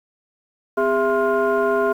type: tone cluster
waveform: sine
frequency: 254.5 / 406.6 / 665 / 1051 / 1416 Hz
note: C4 / G#4 / E5 / C6 / F6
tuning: -48 / -37 / +15 / +7 / +23 cents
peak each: -27 / -18 / -21 / -24 / -25 dBFS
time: 0.77-1.93 s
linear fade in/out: 10 ms
effects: tanh soft clip ceiling -9 dBFS + 8-bit